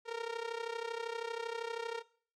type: tone with amplitude modulation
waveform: sawtooth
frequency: 462.5 Hz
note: A#4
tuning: 14 cents flat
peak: -30 dBFS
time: 0.05-2.03 s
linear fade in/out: 50 ms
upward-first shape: sine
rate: 32.7 Hz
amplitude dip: 80%
effects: noise-tail reverb RT60 0.5 s tail -20 dB re dry + low-pass 5000 Hz 12 dB/octave